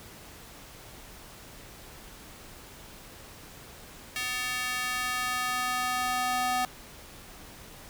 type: tone with high-pass filter sweep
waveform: square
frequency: 250 Hz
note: B3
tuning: 21 cents sharp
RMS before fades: -30 dBFS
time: 4.16-6.65 s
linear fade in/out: 0 ms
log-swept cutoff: 2100 to 760 Hz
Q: 1.5
effects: pink hiss -48 dBFS RMS until 7.89 s